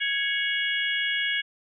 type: harmonic tone with a mistuned harmonic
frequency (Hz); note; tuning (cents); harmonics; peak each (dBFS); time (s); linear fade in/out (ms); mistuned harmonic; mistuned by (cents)
554.4; C#5; 0; 3 / 4 / 5 / 6; -28 / -29 / -30 / -31; 0-1.42; 20; 5; +60
effects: none